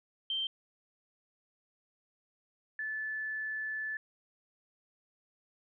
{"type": "tone pair in turn", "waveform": "sine", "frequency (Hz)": [3136, 1740.8], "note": ["G7", "A6"], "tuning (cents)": [0, -19], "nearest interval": "minor seventh", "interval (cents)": 1019, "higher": "first", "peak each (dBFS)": [-31, -34], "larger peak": "first", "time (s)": [[0.3, 0.47], [2.79, 3.97]], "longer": "second", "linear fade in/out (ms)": 2, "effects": []}